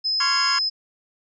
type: tone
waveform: sine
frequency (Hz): 5100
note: D#8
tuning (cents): +42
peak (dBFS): -20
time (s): 0.04-0.7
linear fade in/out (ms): 20
type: chord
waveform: sawtooth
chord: Db major seventh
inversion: third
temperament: just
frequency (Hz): 1039.4 / 1108.7 / 1385.9 / 1663.1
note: C6 / Db6 / F6 / Ab6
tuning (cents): -12 / 0 / -14 / +2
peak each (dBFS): -23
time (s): 0.2-0.59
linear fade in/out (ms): 5
effects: resampled to 16000 Hz